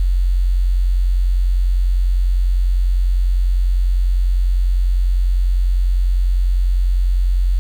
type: tone with quantisation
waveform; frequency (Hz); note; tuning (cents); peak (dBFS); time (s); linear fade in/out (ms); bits
sine; 45; F#1; -47; -12; 0-7.59; 0; 7
effects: none